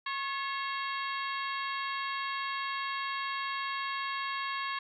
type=harmonic tone with a mistuned harmonic; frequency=545 Hz; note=C#5; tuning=29 cents flat; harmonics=2 / 3 / 4 / 5 / 6 / 7 / 8; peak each=-35 / -39 / -41 / -43 / -45 / -46 / -47 dBFS; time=0.06-4.79 s; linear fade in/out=5 ms; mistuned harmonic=3; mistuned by=+72 cents; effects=none